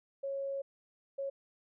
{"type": "tone bursts at uneven times", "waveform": "sine", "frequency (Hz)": 550, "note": "C#5", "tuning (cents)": -14, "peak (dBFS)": -34, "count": 2, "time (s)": [[0.23, 0.62], [1.18, 1.3]], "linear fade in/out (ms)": 10, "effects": []}